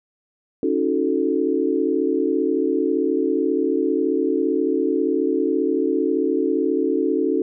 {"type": "chord", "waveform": "sine", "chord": "D# half-diminished seventh", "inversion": "third", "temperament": "equal with one note detuned", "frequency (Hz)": [277.2, 315.3, 370, 440], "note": ["C#4", "D#4", "F#4", "A4"], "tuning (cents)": [0, 23, 0, 0], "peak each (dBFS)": -23, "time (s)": [0.63, 7.42], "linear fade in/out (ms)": 2, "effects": []}